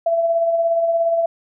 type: tone with tremolo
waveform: sine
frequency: 669 Hz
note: E5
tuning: 25 cents sharp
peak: -13 dBFS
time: 0.06-1.26 s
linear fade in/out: 5 ms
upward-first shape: sine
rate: 17 Hz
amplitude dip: 40%
effects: none